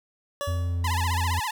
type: tone with exponential decay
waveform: 25% pulse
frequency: 570 Hz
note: C#5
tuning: 48 cents sharp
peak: -22 dBFS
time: 0.41-0.92 s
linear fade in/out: 0 ms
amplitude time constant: 110 ms
type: tone with pitch glide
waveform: triangle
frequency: 87.31 to 86.01 Hz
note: F2 to F2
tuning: 0 to -26 cents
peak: -22 dBFS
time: 0.47-1.4 s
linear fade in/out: 10 ms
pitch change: -26 cents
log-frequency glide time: 0.67-0.82 s
type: tone with vibrato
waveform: sawtooth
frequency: 932.3 Hz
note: A#5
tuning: in tune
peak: -23 dBFS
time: 0.84-1.51 s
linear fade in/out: 5 ms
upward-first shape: sine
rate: 15 Hz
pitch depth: 180 cents each way
effects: none